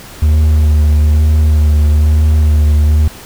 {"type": "tone with vibrato", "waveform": "triangle", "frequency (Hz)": 75.9, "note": "D#2", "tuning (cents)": -42, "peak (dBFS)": -4, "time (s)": [0.22, 3.08], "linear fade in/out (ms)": 5, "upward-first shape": "sine", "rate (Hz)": 1.1, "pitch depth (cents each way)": 26, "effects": ["pink hiss -33 dBFS RMS until 3.25 s"]}